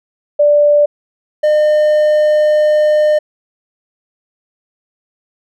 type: tone pair in turn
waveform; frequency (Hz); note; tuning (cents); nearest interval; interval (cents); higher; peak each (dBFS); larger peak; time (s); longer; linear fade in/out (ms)
sine / triangle; 587.3 / 605.9; D5 / D#5; 0 / -46; minor second; 54; second; -6; neither; 0.39-0.86 / 1.43-3.19; second; 10
effects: none